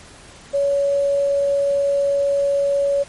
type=tone with quantisation; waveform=sine; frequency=562 Hz; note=C#5; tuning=24 cents sharp; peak=-15 dBFS; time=0.53-3.04 s; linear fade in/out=20 ms; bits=7; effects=pink hiss -43 dBFS RMS until 3.08 s + MP3 48 kbps

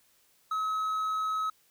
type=tone; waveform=triangle; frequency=1282 Hz; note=E6; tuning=49 cents flat; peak=-26 dBFS; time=0.51-1.5 s; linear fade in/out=5 ms; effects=white hiss -66 dBFS RMS until 1.7 s

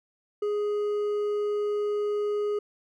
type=tone with hard clipping; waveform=triangle; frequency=415.3 Hz; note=G#4; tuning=in tune; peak=-26 dBFS; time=0.42-2.59 s; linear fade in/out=5 ms; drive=7 dB; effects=none

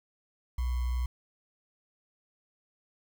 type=tone with sample-and-hold; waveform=sine; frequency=61.6 Hz; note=B1; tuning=4 cents flat; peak=-27 dBFS; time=0.58-1.06 s; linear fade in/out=5 ms; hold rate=1050 Hz; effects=none

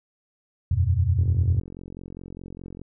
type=chord; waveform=sine; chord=E suspended second; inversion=none; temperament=equal; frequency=82.41 / 92.5 / 123.47 Hz; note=E2 / F#2 / B2; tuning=0 / 0 / 0 cents; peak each=-23 / -21 / -25 dBFS; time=0.71-1.6 s; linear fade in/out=5 ms
type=click train; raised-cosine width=3 ms; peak=-26 dBFS; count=74; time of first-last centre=1.19-2.816 s; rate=44.9 Hz
effects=none

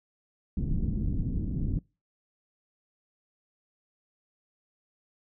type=low-pass noise; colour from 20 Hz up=pink; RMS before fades=-29 dBFS; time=0.57-1.79 s; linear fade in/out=2 ms; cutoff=260 Hz; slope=24 dB/octave; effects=noise-tail reverb RT60 0.3 s tail -26 dB re dry

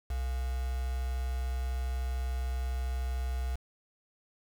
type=tone with quantisation; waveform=sine; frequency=63.5 Hz; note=B1; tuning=49 cents sharp; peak=-30 dBFS; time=0.1-3.56 s; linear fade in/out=5 ms; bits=7; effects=none

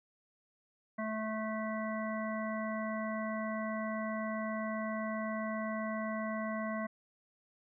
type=harmonic tone; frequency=218.1 Hz; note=A3; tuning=15 cents flat; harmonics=1 / 3 / 5 / 7 / 9; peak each=-37 / -39 / -42 / -48 / -44 dBFS; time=0.98-6.87 s; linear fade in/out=10 ms; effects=none

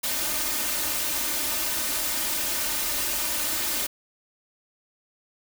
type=noise with comb filter; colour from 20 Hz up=white; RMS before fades=-27 dBFS; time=0.03-3.87 s; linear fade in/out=10 ms; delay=3.3 ms; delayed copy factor=+0.75; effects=none

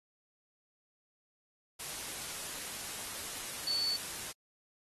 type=tone in noise; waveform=sine; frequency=4469 Hz; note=C#8; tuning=13 cents sharp; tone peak=-30 dBFS; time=3.67-3.97 s; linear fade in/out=10 ms; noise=white; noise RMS=-41 dBFS; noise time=1.79-4.32 s; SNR=+8 dB; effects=AAC 32 kbps

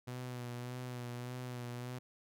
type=tone with vibrato; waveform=sawtooth; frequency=123.47 Hz; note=B2; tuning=in tune; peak=-37 dBFS; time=0.07-1.99 s; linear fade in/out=10 ms; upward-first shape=sine; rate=1.7 Hz; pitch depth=34 cents each way; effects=none

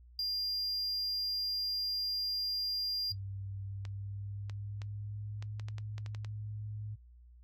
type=tone; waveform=triangle; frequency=4800 Hz; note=D8; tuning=37 cents sharp; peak=-30 dBFS; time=0.19-3.12 s; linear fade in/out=2 ms
type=tone with pitch glide; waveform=sine; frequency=98 to 105.64 Hz; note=G2 to G#2; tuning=0 to +30 cents; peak=-39 dBFS; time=3.1-6.96 s; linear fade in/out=20 ms; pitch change=+130 cents; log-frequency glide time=3.61-5.65 s
type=clicks; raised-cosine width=0.2 ms; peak=-30 dBFS; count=11; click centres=3.852 / 4.497 / 4.818 / 5.425 / 5.597 / 5.685 / 5.783 / 5.981 / 6.062 / 6.148 / 6.247 s
effects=noise-tail reverb RT60 0.1 s tail -17 dB re dry + added 60 Hz sine -54 dBFS peak until 7.43 s

